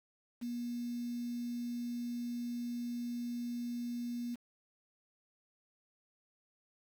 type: tone with quantisation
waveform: sine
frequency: 240 Hz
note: B3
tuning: 49 cents flat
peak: -36 dBFS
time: 0.41-4.36 s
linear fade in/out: 20 ms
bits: 9
effects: none